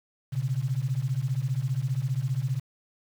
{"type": "beating tone pair", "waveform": "sine", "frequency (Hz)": [123.3, 138.3], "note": ["B2", "C#3"], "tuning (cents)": [-2, -4], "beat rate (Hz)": 15, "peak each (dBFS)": -28, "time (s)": [0.32, 2.6], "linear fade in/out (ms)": 20, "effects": ["8-bit"]}